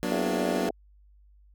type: chord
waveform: 25% pulse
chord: Gb augmented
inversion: none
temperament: equal with one note detuned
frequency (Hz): 185 / 239.2 / 293.7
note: Gb3 / Bb3 / D4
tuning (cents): 0 / +45 / 0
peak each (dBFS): -28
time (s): 0.03-0.69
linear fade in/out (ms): 0
type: harmonic tone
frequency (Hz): 84.3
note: E2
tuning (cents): +39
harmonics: 3 / 4 / 5 / 6 / 7 / 8 / 9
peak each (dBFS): -37 / -36 / -33 / -39 / -39 / -33 / -39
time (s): 0.11-0.71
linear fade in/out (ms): 5
effects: added 50 Hz sine -54 dBFS peak until 1.54 s